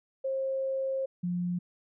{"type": "tone pair in turn", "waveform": "sine", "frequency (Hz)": [534, 176.97], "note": ["C5", "F3"], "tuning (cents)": [35, 23], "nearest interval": "octave + perfect fifth", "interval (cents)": 1912, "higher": "first", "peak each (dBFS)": -28, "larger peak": "neither", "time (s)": [[0.24, 1.06], [1.23, 1.59]], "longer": "first", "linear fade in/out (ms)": 10, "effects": []}